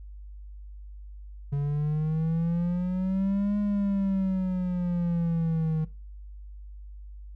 triangle exponential two-way sweep, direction up then down, 140.7 to 206.8 to 156.3 Hz, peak -22 dBFS, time 1.52-5.85 s, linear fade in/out 10 ms, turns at 3.58 s, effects noise-tail reverb RT60 0.3 s tail -19 dB re dry + added 50 Hz sine -40 dBFS peak until 7.35 s

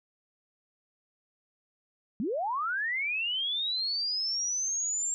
sine linear sweep, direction up, 185 to 7459 Hz, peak -28 dBFS, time 2.2-5.14 s, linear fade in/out 0 ms, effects none

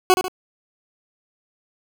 20% pulse tone with echo, 370 Hz, F#4, in tune, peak -6 dBFS, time 0.1-0.14 s, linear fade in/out 0 ms, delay 71 ms, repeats 2, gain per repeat -7 dB, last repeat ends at 0.282 s, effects none

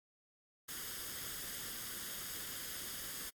white noise with comb filter, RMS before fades -44 dBFS, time 0.68-3.3 s, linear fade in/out 10 ms, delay 0.6 ms, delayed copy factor +0.55, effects AAC 64 kbps

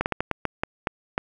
slowing click train, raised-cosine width 0.5 ms, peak -8 dBFS, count 9, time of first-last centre 0.01-1.179 s, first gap 49 ms, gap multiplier 1.3, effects 8-bit

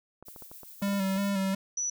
clicks, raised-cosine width 1 ms, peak -33 dBFS, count 10, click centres 0.226 / 0.284 / 0.362 / 0.423 / 0.515 / 0.633 / 0.818 / 0.882 / 0.932 / 1.162 s
violet noise with tremolo, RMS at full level -47 dBFS, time 0.25-1.31 s, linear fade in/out 20 ms, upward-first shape sine, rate 7.2 Hz, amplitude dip 35%
square tone with vibrato, 196 Hz, G3, in tune, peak -27 dBFS, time 0.82-1.55 s, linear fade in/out 5 ms, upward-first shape square, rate 2.8 Hz, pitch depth 32 cents each way
sine tone, 5920 Hz, F#8, in tune, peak -28 dBFS, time 1.77-1.9 s, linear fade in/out 5 ms
effects none

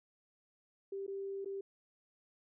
sine tone with dropouts, 392.6 Hz, G4, 3 cents sharp, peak -38 dBFS, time 0.92-1.61 s, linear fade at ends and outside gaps 5 ms, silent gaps 1.066-1.078 / 1.447-1.457 s, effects none

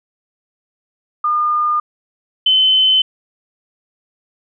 sine tone pair in turn, 1213 / 3053 Hz, D#6 / G7, -44 / -46 cents, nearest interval octave + major third, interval 1598 cents, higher second, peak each -13 / -9 dBFS, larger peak second, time 1.24-1.8 / 2.46-3.02 s, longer neither, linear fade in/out 5 ms, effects none

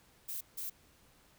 violet noise bursts at uneven times, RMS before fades -40 dBFS, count 2, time 0.28-0.41 / 0.57-0.7 s, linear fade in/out 10 ms, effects pink hiss -65 dBFS RMS until 1.38 s

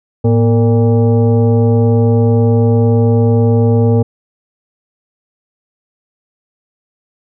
sine tone with frequency modulation, 110 Hz, A2, in tune, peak -7 dBFS, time 0.24-4.03 s, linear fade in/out 10 ms, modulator 349 Hz, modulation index 1, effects none

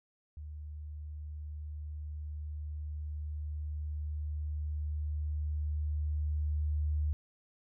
sine tone with level ramp, 75.3 Hz, D2, 44 cents sharp, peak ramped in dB -41 to -28 dBFS, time 0.37-7.13 s, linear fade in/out 0 ms, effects none

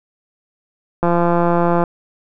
click train, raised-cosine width 1 ms, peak -3 dBFS, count 140, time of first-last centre 1.03-1.838 s, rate 172 Hz, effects none

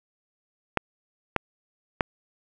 clicks, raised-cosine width 0.5 ms, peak -6 dBFS, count 3, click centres 0.773 / 1.363 / 2.008 s, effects none

